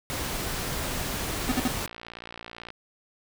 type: noise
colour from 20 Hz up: pink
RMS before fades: -31 dBFS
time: 0.1-1.86 s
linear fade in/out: 0 ms
type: click train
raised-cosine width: 0.3 ms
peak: -23 dBFS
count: 75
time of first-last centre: 1.43-2.704 s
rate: 58.1 Hz
type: tone bursts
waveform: square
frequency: 252.2 Hz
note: B3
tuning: 36 cents sharp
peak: -23 dBFS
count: 3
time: 1.49-1.678 s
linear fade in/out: 2 ms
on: 28 ms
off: 52 ms
effects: none